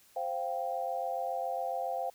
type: chord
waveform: sine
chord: C suspended fourth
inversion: none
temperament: just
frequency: 523.3 / 697.7 / 784.9 Hz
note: C5 / F5 / G5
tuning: 0 / -2 / +2 cents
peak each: -37 / -35 / -36 dBFS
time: 0.16-2.1 s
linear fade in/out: 5 ms
effects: white hiss -62 dBFS RMS until 2.14 s